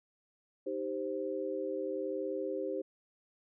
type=chord; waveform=sine; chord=C minor; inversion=first; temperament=equal; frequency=311.1 / 392 / 523.3 Hz; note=Eb4 / G4 / C5; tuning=0 / 0 / 0 cents; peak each=-40 / -37 / -37 dBFS; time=0.66-2.82 s; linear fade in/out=10 ms; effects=none